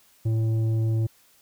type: tone with tanh clipping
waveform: sine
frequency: 111.7 Hz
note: A2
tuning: 27 cents sharp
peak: -22 dBFS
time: 0.25-1.07 s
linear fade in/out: 10 ms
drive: 8 dB
effects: white hiss -59 dBFS RMS until 1.41 s